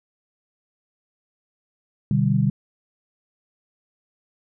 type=tone cluster; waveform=sine; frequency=125.3 / 149.7 / 196.7 Hz; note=B2 / D3 / G3; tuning=+25 / +33 / +6 cents; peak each=-21 dBFS; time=2.11-2.5 s; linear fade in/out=2 ms; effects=none